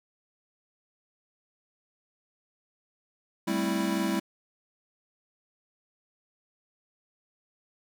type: chord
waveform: square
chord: A minor seventh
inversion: third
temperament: equal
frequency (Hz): 196 / 220 / 261.6 / 329.6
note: G3 / A3 / C4 / E4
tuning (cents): 0 / 0 / 0 / 0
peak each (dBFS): -31 / -34 / -35 / -31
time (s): 3.47-4.2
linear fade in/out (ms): 10
effects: none